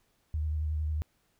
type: tone with vibrato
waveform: sine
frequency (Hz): 76.8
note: D#2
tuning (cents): -22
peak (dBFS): -28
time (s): 0.34-1.02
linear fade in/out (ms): 0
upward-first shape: sine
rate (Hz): 11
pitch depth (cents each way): 32
effects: pink hiss -72 dBFS RMS until 1.39 s